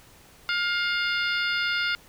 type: harmonic tone with a mistuned harmonic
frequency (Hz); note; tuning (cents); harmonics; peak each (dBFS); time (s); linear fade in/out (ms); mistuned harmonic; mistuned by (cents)
707; F5; +21; 2 / 3 / 4 / 5 / 6 / 7; -26 / -30 / -32 / -34 / -36 / -37; 0.49-1.95; 0; 6; +50
effects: pink hiss -53 dBFS RMS until 2.08 s

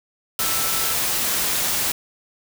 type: tone in noise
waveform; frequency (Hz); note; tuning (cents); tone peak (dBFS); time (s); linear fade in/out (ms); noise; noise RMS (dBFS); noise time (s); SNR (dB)
sine; 1327; E6; +11; -32; 0.39-0.93; 2; white; -22; 0.39-1.92; -13
effects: none

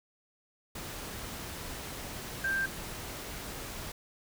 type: tone in noise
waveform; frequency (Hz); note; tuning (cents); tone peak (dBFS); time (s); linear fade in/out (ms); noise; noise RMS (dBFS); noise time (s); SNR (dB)
sine; 1578; G6; +11; -28; 2.44-2.66; 5; pink; -41; 0.75-3.92; +10
effects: none

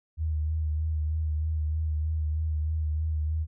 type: tone with vibrato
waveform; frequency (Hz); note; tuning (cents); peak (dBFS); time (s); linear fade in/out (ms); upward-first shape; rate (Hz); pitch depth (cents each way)
sine; 77.78; D#2; 0; -25; 0.17-3.47; 50; sine; 3.2; 34
effects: none

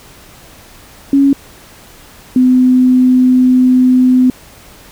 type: tone pair in turn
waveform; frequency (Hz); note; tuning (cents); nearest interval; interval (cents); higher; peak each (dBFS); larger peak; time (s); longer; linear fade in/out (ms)
sine; 277.2 / 254; C#4 / B3; 0 / +49; major second; 151; first; -5; neither; 1.13-1.33 / 2.36-4.3; second; 2
effects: pink hiss -39 dBFS RMS until 4.91 s

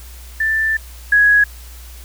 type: tone pair in turn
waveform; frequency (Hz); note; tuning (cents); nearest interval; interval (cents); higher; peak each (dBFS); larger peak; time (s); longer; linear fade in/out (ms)
sine; 1770 / 1667.4; A6 / G#6; +10 / +6; minor second; 104; first; -14 / -8; second; 0.4-0.77 / 1.12-1.44; first; 5
effects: added 60 Hz sine -34 dBFS peak until 2.04 s + white hiss -42 dBFS RMS until 2.04 s

